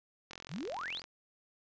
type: click train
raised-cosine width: 0.2 ms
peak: -28 dBFS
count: 33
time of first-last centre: 0.31-1.041 s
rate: 43.8 Hz
type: exponential sweep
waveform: sine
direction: up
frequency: 121 to 5270 Hz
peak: -37 dBFS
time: 0.49-1.02 s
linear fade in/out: 50 ms
effects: resampled to 16000 Hz + 11-bit